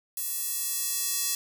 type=tone with high-pass filter sweep; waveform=square; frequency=375.8 Hz; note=F#4; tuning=27 cents sharp; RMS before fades=-30 dBFS; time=0.17-1.35 s; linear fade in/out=2 ms; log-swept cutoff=11000 to 6100 Hz; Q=0.8; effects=none